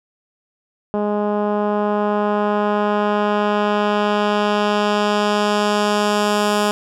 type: tone with low-pass filter sweep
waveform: 10% pulse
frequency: 207.7 Hz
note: G#3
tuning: in tune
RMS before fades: -18 dBFS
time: 0.94-6.71 s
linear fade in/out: 0 ms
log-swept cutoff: 690 to 11000 Hz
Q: 0.72
effects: none